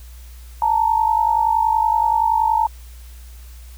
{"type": "tone pair together", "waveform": "sine", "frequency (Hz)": [874, 924.6], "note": ["A5", "A#5"], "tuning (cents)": [-12, -14], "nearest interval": "minor second", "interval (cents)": 98, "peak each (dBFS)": -17, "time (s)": [0.62, 2.67], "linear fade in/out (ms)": 2, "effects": ["added 60 Hz sine -36 dBFS peak until 3.77 s", "white hiss -49 dBFS RMS until 3.77 s"]}